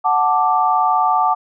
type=chord; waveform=sine; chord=D major; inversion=first; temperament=equal; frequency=740 / 880 / 1174.7 Hz; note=F#5 / A5 / D6; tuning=0 / 0 / 0 cents; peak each=-17 dBFS; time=0.04-1.35 s; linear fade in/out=20 ms; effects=none